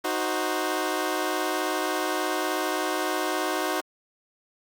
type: chord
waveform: 15% pulse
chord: C diminished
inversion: first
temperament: equal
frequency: 311.1 / 370 / 523.3 Hz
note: Eb4 / Gb4 / C5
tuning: 0 / 0 / 0 cents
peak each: -23 / -22 / -26 dBFS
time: 0.04-3.81 s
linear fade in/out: 10 ms
effects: Opus 48 kbps